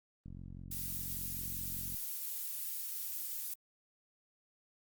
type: click train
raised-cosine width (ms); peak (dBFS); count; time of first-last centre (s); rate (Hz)
5; -36; 77; 0.26-1.945; 45.1
type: noise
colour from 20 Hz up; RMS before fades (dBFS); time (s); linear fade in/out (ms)
violet; -40; 0.71-3.54; 5
effects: Opus 32 kbps